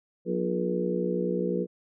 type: harmonic tone with a mistuned harmonic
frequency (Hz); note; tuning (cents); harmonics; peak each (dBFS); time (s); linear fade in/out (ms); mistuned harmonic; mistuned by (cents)
60.4; B1; -38; 3 / 4 / 5 / 6 / 7 / 8; -30 / -35 / -40 / -32 / -32 / -31; 0.25-1.67; 50; 6; -55
effects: none